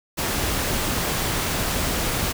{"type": "noise", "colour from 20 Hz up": "pink", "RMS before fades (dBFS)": -24, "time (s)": [0.17, 2.33], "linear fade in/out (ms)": 20, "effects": []}